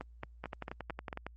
two click trains, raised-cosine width 0.5 ms, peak -24 / -24 dBFS, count 6 / 10, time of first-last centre 0.01-1.129 / 0.44-1.266 s, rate 4.47 / 10.9 Hz, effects added 58 Hz sine -52 dBFS peak until 1.36 s + Opus 32 kbps

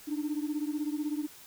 sine beating tone pair, 293.7 / 309.7 Hz, D4 / D#4, 0 / -8 cents, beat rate 16 Hz, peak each -31 / -33 dBFS, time 0.07-1.27 s, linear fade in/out 20 ms, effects tanh soft clip ceiling -25 dBFS + white hiss -52 dBFS RMS until 1.46 s

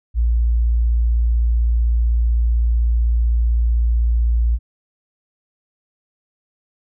sine tone, 57.9 Hz, A#1, 11 cents flat, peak -13 dBFS, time 0.14-4.59 s, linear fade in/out 50 ms, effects none

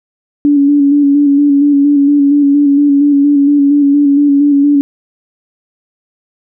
sine tone with vibrato, 285.3 Hz, C#4, 50 cents sharp, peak -5 dBFS, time 0.45-4.81 s, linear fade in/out 0 ms, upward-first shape square, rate 4.3 Hz, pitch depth 27 cents each way, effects none

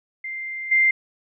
sine tone with level steps, 2093 Hz, C7, in tune, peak -28 / -14 dBFS, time 0.24-0.91 s, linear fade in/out 5 ms, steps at 0.71 s, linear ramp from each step 10 ms, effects none

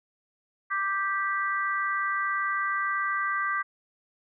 harmonic tone, 392.4 Hz, G4, 2 cents sharp, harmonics 3 / 4 / 5, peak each -28 / -30 / -32 dBFS, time 0.7-3.63 s, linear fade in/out 20 ms, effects none

